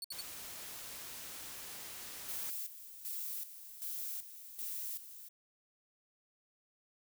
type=tone bursts; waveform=sawtooth; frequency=4435 Hz; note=C#8; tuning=in tune; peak=-37 dBFS; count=3; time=0.02-0.21 s; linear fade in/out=2 ms; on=24 ms; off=59 ms
type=noise; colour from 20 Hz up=white; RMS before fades=-47 dBFS; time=0.12-2.5 s; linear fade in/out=0 ms
type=noise with tremolo; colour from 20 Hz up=violet; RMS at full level=-41 dBFS; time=2.28-5.29 s; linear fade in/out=10 ms; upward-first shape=square; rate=1.3 Hz; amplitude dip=70%
effects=none